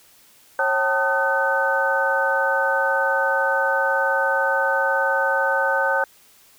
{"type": "tone cluster", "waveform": "sine", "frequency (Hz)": [545, 772, 891, 1243, 1519], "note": ["C#5", "G5", "A5", "D#6", "F#6"], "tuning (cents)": [-29, -27, 22, -2, 45], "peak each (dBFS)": [-23, -28, -24, -28, -21], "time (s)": [0.59, 6.04], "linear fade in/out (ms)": 2, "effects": ["white hiss -53 dBFS RMS until 6.58 s"]}